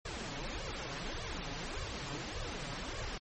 pink noise with flanger, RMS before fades -40 dBFS, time 0.05-3.18 s, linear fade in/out 5 ms, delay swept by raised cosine 1.7 to 7.2 ms, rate 1.7 Hz, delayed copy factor +0.9, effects low-pass 7000 Hz 12 dB/octave + MP3 32 kbps

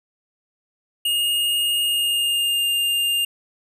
square tone with pitch glide, 2848 to 2807 Hz, F7 to F7, +33 to +8 cents, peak -19 dBFS, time 1.05-3.25 s, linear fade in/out 5 ms, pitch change -25 cents, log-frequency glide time 1.83-2.65 s, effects none

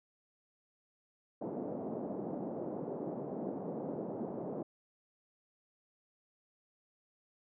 pink band-pass noise, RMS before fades -40 dBFS, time 1.41-4.63 s, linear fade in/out 5 ms, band 180 to 670 Hz, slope 24 dB/octave, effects none

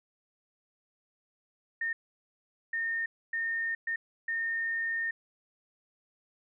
sine tone bursts at uneven times, 1828 Hz, A#6, 34 cents flat, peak -29 dBFS, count 5, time 1.81-1.93 / 2.73-3.06 / 3.33-3.75 / 3.87-3.96 / 4.28-5.11 s, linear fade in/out 5 ms, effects none

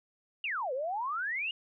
sine exponential two-way sweep, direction down then up, 2920 to 492.1 to 2920 Hz, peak -31 dBFS, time 0.44-1.51 s, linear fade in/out 2 ms, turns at 0.73 s, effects none

